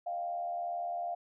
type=tone with frequency modulation; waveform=sine; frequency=698.5 Hz; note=F5; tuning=in tune; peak=-33 dBFS; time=0.06-1.15 s; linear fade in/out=10 ms; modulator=82.2 Hz; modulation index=0.53; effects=none